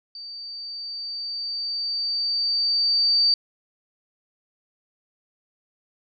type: tone with level ramp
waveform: sine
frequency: 4619 Hz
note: D8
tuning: 30 cents flat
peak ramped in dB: -35 to -15 dBFS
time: 0.15-3.34 s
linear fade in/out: 2 ms
effects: none